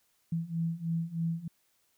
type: beating tone pair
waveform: sine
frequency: 164 / 167.2 Hz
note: E3 / E3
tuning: -9 / +25 cents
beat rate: 3.2 Hz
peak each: -34 / -32 dBFS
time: 0.32-1.48 s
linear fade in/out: 5 ms
effects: white hiss -72 dBFS RMS until 1.97 s